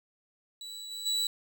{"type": "tone with level steps", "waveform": "35% pulse", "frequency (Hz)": 3937, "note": "B7", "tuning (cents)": -6, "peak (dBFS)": [-38, -35, -25], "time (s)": [0.61, 1.27], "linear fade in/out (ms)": 2, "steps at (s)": [0.9, 1.05], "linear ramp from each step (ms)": 20, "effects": []}